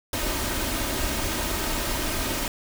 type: noise with comb filter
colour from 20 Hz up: pink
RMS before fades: -27 dBFS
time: 0.13-2.48 s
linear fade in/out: 2 ms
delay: 3.2 ms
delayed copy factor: +0.5
effects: none